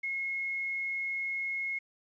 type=tone with quantisation; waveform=sine; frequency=2166 Hz; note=C#7; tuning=41 cents flat; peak=-31 dBFS; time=0.03-1.79 s; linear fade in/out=10 ms; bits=10; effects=resampled to 16000 Hz